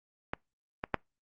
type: clicks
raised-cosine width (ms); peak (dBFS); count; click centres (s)
0.5; -17 / -18 / -11; 3; 0.335 / 0.839 / 0.943
effects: noise-tail reverb RT60 0.2 s tail -26 dB re dry + Opus 48 kbps